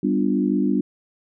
sine chord, G dominant seventh, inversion none, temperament equal, 196 / 246.9 / 293.7 / 349.2 Hz, G3 / B3 / D4 / F4, 0 / 0 / 0 / 0 cents, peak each -22 / -23 / -22 / -27 dBFS, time 0.03-0.81 s, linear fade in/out 5 ms, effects none

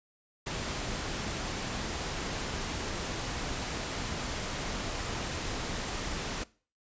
pink noise, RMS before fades -35 dBFS, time 0.46-6.44 s, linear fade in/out 10 ms, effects noise-tail reverb RT60 0.4 s tail -21 dB re dry + resampled to 16000 Hz

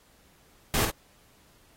pink noise with echo, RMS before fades -26 dBFS, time 0.74-0.85 s, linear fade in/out 0 ms, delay 51 ms, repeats 1, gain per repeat -5 dB, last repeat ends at 0.901 s, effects pink hiss -61 dBFS RMS until 1.76 s + AAC 48 kbps

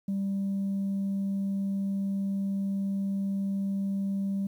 sine tone, 196.4 Hz, G3, 4 cents sharp, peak -25 dBFS, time 0.08-4.47 s, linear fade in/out 5 ms, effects tanh soft clip ceiling -25 dBFS + 10-bit

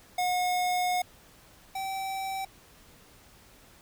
square tone pair in turn, 724 / 771.9 Hz, F#5 / G5, -38 / -27 cents, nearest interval minor second, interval 111 cents, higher second, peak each -26 / -32 dBFS, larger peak first, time 0.18-1.02 / 1.75-2.45 s, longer first, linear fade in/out 5 ms, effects pink hiss -56 dBFS RMS until 3.81 s

